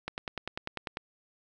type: click train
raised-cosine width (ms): 0.3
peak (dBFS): -18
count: 10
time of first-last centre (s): 0.08-0.971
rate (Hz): 10.1
effects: none